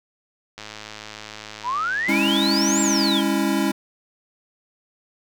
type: click train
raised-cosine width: 0.2 ms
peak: -18 dBFS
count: 269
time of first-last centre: 0.58-3.085 s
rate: 107 Hz
type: exponential two-way sweep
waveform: sine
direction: up then down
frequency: 916 to 7580 to 2992 Hz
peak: -21 dBFS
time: 1.63-3.23 s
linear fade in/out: 50 ms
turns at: 2.81 s
type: chord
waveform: square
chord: C# minor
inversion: second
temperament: equal with one note detuned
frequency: 203.5 / 277.2 / 329.6 Hz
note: G#3 / C#4 / E4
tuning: -35 / 0 / 0 cents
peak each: -24 dBFS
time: 2.08-3.72 s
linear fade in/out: 10 ms
effects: none